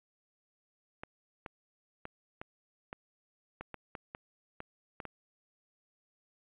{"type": "clicks", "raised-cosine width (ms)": 0.5, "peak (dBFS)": -26, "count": 12, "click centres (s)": [1.035, 1.462, 2.054, 2.415, 2.929, 3.61, 3.743, 3.952, 4.149, 4.604, 5.002, 5.053], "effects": ["resampled to 8000 Hz"]}